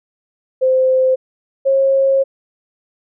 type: tone pair in turn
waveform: sine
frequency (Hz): 519 / 540.8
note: C5 / C#5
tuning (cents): -14 / -43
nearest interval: minor second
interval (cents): 71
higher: second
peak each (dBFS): -10 / -10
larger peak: neither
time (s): 0.61-1.16 / 1.65-2.24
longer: second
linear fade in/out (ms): 20
effects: none